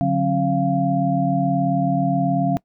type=tone cluster; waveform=sine; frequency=144.8 / 183.4 / 270.6 / 692 Hz; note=D3 / F#3 / C#4 / F5; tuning=-24 / -15 / -42 / -16 cents; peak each=-22 dBFS; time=0.01-2.57 s; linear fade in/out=0 ms; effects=noise-tail reverb RT60 0.1 s tail -22 dB re dry